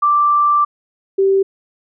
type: tone pair in turn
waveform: sine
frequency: 1174.7 / 388.6 Hz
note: D6 / G4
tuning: 0 / -15 cents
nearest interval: octave + perfect fifth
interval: 1915 cents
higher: first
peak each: -10 dBFS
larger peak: neither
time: 0.02-0.65 / 1.18-1.43 s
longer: first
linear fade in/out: 10 ms
effects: none